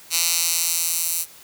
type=tone with high-pass filter sweep; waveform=10% pulse; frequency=168.6 Hz; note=E3; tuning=39 cents sharp; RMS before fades=-22 dBFS; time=0.1-1.26 s; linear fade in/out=50 ms; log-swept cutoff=4600 to 9300 Hz; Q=0.84; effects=white hiss -46 dBFS RMS until 1.43 s